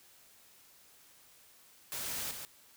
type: noise with echo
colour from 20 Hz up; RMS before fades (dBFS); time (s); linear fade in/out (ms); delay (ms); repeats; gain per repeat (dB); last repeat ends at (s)
white; -39; 1.92-2.31; 0; 140; 1; -5; 2.45
effects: white hiss -61 dBFS RMS until 2.76 s